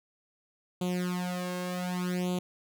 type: tone with flanger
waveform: sawtooth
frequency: 180 Hz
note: F#3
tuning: 47 cents flat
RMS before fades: -32 dBFS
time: 0.81-2.39 s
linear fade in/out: 5 ms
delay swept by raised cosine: 0.28 to 1.88 ms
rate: 0.66 Hz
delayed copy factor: +0.95
effects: none